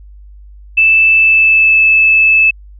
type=tone with pitch glide; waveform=sine; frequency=2637 to 2617 Hz; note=E7 to E7; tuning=0 to -13 cents; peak=-5 dBFS; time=0.77-2.51 s; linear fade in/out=10 ms; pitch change=-13 cents; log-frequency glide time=1.15-1.81 s; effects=added 50 Hz sine -33 dBFS peak until 2.79 s

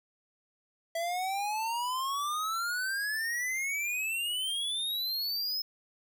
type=exponential sweep; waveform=square; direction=up; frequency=659.3 to 5190 Hz; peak=-31 dBFS; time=0.95-5.62 s; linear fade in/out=5 ms; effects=none

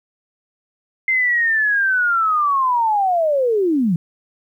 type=linear sweep; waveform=sine; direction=down; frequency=2093 to 155.56 Hz; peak=-14 dBFS; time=1.08-3.96 s; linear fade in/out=2 ms; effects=9-bit

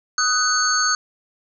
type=tone cluster; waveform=sine; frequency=1254 / 1492 / 4442 / 6460 Hz; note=D#6 / F#6 / C#8 / G#8; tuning=+13 / +14 / +3 / -49 cents; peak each=-22 dBFS; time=0.18-0.95 s; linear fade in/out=2 ms; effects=none

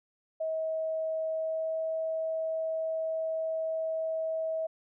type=tone with pitch glide; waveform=sine; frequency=639 to 643.1 Hz; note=D#5 to E5; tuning=+46 to -43 cents; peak=-29 dBFS; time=0.4-4.67 s; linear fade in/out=10 ms; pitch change=+11 cents; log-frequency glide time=1.31-1.81 s; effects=none

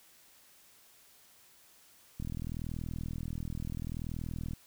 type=click train; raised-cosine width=5 ms; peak=-26 dBFS; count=96; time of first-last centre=2.2-4.534 s; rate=40.7 Hz; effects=white hiss -61 dBFS RMS until 4.66 s

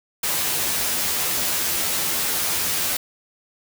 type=noise with comb filter; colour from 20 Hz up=white; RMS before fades=-23 dBFS; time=0.23-2.97 s; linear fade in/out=5 ms; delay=12 ms; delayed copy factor=+0.75; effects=none

